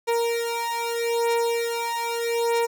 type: beating tone pair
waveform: 30% pulse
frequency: 466.2 / 467 Hz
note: A#4 / A#4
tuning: 0 / +3 cents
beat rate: 0.8 Hz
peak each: -23 dBFS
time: 0.07-2.67 s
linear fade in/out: 20 ms
effects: none